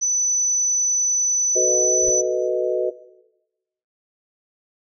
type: tone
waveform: sine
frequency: 5990 Hz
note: F#8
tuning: 20 cents sharp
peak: -17 dBFS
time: 0.01-2.22 s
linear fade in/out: 20 ms
type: chord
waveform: sine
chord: B dominant seventh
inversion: second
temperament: equal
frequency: 370 / 440 / 493.9 / 622.3 Hz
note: F#4 / A4 / B4 / D#5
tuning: 0 / 0 / 0 / 0 cents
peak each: -22 / -28 / -22 / -24 dBFS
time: 1.55-2.91 s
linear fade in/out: 20 ms
type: noise with exponential growth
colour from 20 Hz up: brown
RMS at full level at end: -32 dBFS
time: 1.9-2.1 s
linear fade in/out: 5 ms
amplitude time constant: 42 ms
effects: noise-tail reverb RT60 1.0 s tail -17 dB re dry

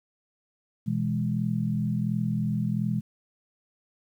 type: chord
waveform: sine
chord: E major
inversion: second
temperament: equal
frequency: 123.47 / 164.81 / 207.7 Hz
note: B2 / E3 / G#3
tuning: 0 / 0 / 0 cents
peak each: -29 / -29 / -28 dBFS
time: 0.86-3.01 s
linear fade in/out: 20 ms
effects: 10-bit

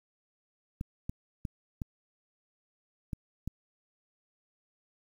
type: clicks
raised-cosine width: 5 ms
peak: -22 dBFS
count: 6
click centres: 0.811 / 1.095 / 1.452 / 1.818 / 3.132 / 3.476 s
effects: 9-bit

